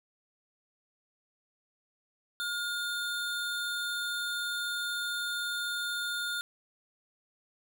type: tone pair together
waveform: square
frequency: 1423 / 3592 Hz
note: F6 / A7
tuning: +32 / +35 cents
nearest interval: octave + major third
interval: 1603 cents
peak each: -34 / -37 dBFS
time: 2.4-6.41 s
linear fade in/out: 0 ms
effects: none